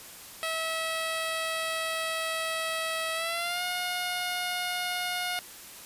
10% pulse tone with pitch glide, 648 to 719 Hz, E5 to F#5, -30 to -50 cents, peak -21 dBFS, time 0.43-5.39 s, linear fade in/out 0 ms, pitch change +180 cents, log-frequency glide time 3.14-3.63 s, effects white hiss -46 dBFS RMS until 5.85 s + resampled to 32000 Hz

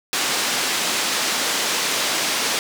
white band-pass noise, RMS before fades -22 dBFS, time 0.13-2.59 s, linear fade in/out 0 ms, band 220 to 6100 Hz, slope 12 dB/octave, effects none

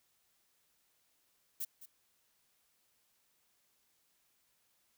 violet noise with echo, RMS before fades -38 dBFS, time 1.6-1.65 s, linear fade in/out 10 ms, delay 210 ms, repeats 1, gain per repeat -14 dB, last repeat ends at 1.86 s, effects white hiss -75 dBFS RMS until 4.97 s

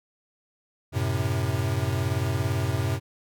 square chord, F# diminished, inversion none, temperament equal, 92.5 / 110 / 130.81 Hz, F#2 / A2 / C3, 0 / 0 / 0 cents, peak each -29 dBFS, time 0.92-3 s, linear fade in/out 50 ms, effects none

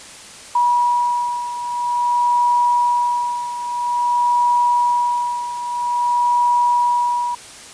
sine beating tone pair, 967 / 967.5 Hz, B5 / B5, -37 / -36 cents, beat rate 0.5 Hz, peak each -16 / -21 dBFS, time 0.55-7.35 s, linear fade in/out 5 ms, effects white hiss -38 dBFS RMS until 7.73 s + resampled to 22050 Hz

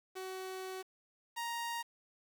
sawtooth tone pair in turn, 375.9 / 935.8 Hz, F#4 / A#5, +27 / +6 cents, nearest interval octave + major third, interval 1579 cents, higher second, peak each -37 / -33 dBFS, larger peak second, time 0.15-0.83 / 1.36-1.83 s, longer first, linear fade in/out 20 ms, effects 10-bit

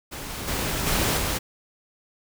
pink noise with level steps, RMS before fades -35 / -33 / -27 / -23 / -26 dBFS, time 0.11-1.39 s, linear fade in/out 20 ms, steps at 0.29 / 0.47 / 0.86 / 1.17 s, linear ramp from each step 10 ms, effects none

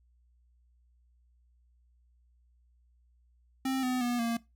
square tone with pitch steps, 264 / 253 / 242.4 / 232.2 Hz, C4 / B3 / B3 / A#3, +16 / +42 / -32 / -7 cents, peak -29 dBFS, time 3.65-4.37 s, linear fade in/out 5 ms, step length 180 ms, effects noise-tail reverb RT60 0.2 s tail -19 dB re dry + added 60 Hz sine -63 dBFS peak until 4.55 s

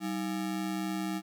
square ring-modulated tone, 253.8 Hz, B3, 47 cents sharp, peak -29 dBFS, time 0-1.22 s, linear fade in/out 50 ms, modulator 61.8 Hz, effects 11-bit

